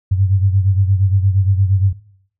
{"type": "beating tone pair", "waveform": "sine", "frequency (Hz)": [95.3, 103.9], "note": ["G2", "G#2"], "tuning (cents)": [-48, 1], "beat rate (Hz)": 8.6, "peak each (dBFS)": [-12, -19], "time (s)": [0.11, 1.93], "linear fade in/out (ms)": 10, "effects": ["noise-tail reverb RT60 0.6 s tail -18 dB re dry"]}